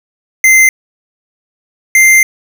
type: tone pair in turn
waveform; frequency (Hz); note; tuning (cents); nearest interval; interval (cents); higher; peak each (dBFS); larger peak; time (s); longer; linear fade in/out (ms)
square; 2076 / 2090; C7 / C7; -14 / -2; unison; 12; second; -4; neither; 0.44-0.69 / 1.95-2.23; second; 2
effects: none